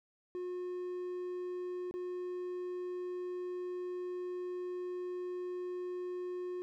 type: tone with dropouts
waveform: triangle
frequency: 360 Hz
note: F#4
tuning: 47 cents flat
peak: -35 dBFS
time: 0.35-6.62 s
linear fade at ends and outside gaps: 0 ms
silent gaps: 1.911-1.94 s
effects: none